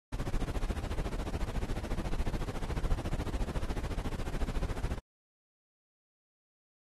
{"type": "noise with tremolo", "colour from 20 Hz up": "brown", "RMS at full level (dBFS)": -30, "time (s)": [0.12, 4.99], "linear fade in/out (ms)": 10, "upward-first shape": "sine", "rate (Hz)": 14, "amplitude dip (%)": 85, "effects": ["AAC 32 kbps"]}